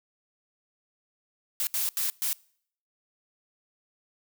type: noise bursts at uneven times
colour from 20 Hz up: blue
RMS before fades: -28 dBFS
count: 4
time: 1.6-1.67 / 1.74-1.89 / 1.97-2.1 / 2.22-2.33 s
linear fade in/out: 0 ms
effects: noise-tail reverb RT60 0.6 s tail -25 dB re dry